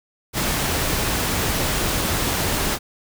pink noise, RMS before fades -22 dBFS, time 0.33-2.79 s, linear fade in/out 50 ms, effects none

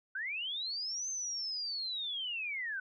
sine linear two-way sweep, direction up then down, 1480 to 6300 to 1480 Hz, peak -35 dBFS, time 0.15-2.8 s, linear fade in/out 5 ms, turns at 1.09 s, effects none

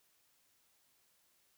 silence, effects white hiss -73 dBFS RMS until 1.57 s

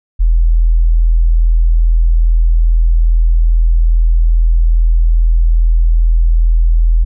sine tone, 41.2 Hz, E1, in tune, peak -6 dBFS, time 0.19-7.05 s, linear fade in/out 20 ms, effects none

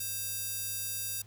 square tone with high-pass filter, 530 Hz, C5, 22 cents sharp, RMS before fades -36 dBFS, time 0-1.22 s, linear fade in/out 5 ms, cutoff 7800 Hz, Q 0.56, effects added 103 Hz sine -51 dBFS peak until 1.26 s + pink hiss -62 dBFS RMS until 1.26 s

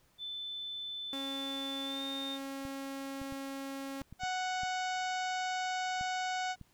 sine tone with pitch glide, 3520 to 3640 Hz, A7 to A#7, 0 to -42 cents, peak -38 dBFS, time 0.18-2.39 s, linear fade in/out 50 ms, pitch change +58 cents, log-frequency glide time 1.84-2.03 s
sawtooth tone, 272.8 Hz, C#4, 28 cents flat, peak -35 dBFS, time 1.13-4.02 s, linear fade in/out 0 ms
clicks, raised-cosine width 5 ms, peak -35 dBFS, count 9, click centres 2.652 / 3.216 / 3.324 / 4.015 / 4.126 / 4.235 / 4.634 / 6.011 / 6.613 s
harmonic tone, 740 Hz, F#5, in tune, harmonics 1 / 2 / 3 / 4 / 5 / 6 / 7 / 8 / 9 / 10, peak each -34 / -40 / -44 / -46 / -48 / -50 / -51 / -52 / -53 / -54 dBFS, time 4.19-6.56 s, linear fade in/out 50 ms
effects pink hiss -69 dBFS RMS until 6.73 s

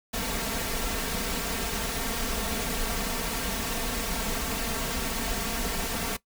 pink noise with comb filter, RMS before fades -30 dBFS, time 0.13-6.17 s, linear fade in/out 10 ms, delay 4.4 ms, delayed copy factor +0.8, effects noise-tail reverb RT60 0.1 s tail -19 dB re dry

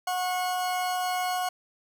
40% pulse tone pair together, 729 / 1092.3 Hz, F#5 / C#6, -26 / -26 cents, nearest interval perfect fifth, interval 700 cents, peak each -26 / -34 dBFS, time 0.07-1.49 s, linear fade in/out 5 ms, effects none

